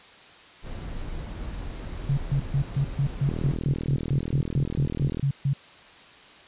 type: noise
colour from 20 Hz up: brown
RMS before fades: -34 dBFS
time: 0.62-3.59 s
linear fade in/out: 50 ms
type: tone bursts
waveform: sine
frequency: 138.59 Hz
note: C#3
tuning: in tune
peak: -20 dBFS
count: 16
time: 2.09-5.534 s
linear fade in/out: 5 ms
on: 84 ms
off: 140 ms
type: click train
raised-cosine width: 3 ms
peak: -17 dBFS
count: 78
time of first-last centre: 3.29-5.196 s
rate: 40.4 Hz
effects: white hiss -49 dBFS RMS until 6.47 s + resampled to 8000 Hz